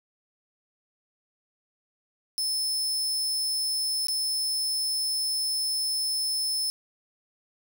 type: tone with dropouts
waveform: sawtooth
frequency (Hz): 5250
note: E8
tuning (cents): -8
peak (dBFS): -23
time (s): 2.38-6.7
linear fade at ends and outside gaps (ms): 0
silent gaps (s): 4.07-4.084
effects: none